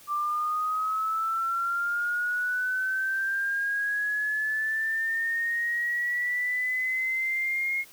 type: linear sweep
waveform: sine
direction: up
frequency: 1174.7 to 2155 Hz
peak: -25 dBFS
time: 0.07-7.85 s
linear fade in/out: 50 ms
effects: white hiss -52 dBFS RMS until 7.92 s